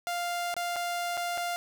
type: tone with dropouts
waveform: sawtooth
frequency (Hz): 698.5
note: F5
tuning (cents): 0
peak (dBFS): -26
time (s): 0.07-1.56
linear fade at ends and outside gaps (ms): 0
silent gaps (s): 0.541-0.566 / 0.76-0.764 / 1.171-1.175 / 1.375-1.379
effects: none